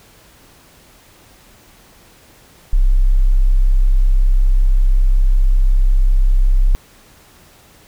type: tone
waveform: sine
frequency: 32.68 Hz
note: C1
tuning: 1 cent flat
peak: -8 dBFS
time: 2.73-6.75 s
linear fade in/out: 0 ms
effects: pink hiss -47 dBFS RMS until 7.87 s